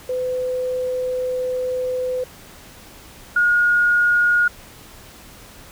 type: tone pair in turn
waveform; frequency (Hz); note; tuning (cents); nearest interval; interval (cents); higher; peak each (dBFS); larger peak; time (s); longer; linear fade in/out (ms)
sine; 506 / 1435.7; B4 / F6; +42 / +47; octave + tritone; 1805; second; -20 / -13; second; 0.09-2.24 / 3.36-4.48; first; 5
effects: pink hiss -43 dBFS RMS until 5.71 s